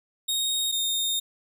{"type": "tone pair in turn", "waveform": "sawtooth", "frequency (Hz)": [3729, 3680], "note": ["A#7", "A#7"], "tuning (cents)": [0, -23], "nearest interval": "unison", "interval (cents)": 23, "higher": "first", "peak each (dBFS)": -21, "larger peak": "neither", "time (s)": [[0.28, 0.72], [0.72, 1.2]], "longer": "second", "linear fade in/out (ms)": 10, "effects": []}